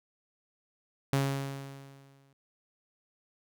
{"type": "tone with exponential decay", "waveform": "sawtooth", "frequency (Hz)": 137.5, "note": "C#3", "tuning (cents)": -14, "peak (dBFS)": -20, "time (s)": [1.13, 2.33], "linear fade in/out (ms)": 0, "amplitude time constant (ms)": 260, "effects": []}